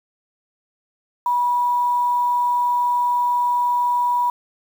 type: tone with quantisation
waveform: sine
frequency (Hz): 973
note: B5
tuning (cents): -26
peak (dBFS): -16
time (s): 1.26-4.3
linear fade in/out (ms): 2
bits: 7
effects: none